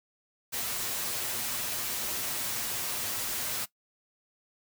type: noise with comb filter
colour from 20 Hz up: white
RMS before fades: -33 dBFS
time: 0.52-3.66 s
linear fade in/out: 20 ms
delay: 8.3 ms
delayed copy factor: +0.55
effects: noise-tail reverb RT60 0.1 s tail -18 dB re dry